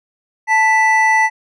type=tone pair together; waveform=triangle; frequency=880.3 / 1975 Hz; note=A5 / B6; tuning=+1 / 0 cents; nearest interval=octave + major second; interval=1399 cents; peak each=-11 dBFS; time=0.47-1.3 s; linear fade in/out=50 ms; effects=resampled to 24000 Hz